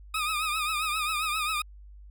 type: tone with vibrato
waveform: 20% pulse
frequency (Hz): 1244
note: D#6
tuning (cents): -1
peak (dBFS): -22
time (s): 0.14-1.62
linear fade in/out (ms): 5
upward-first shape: triangle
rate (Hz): 7.5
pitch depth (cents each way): 90
effects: added 50 Hz sine -45 dBFS peak until 2.1 s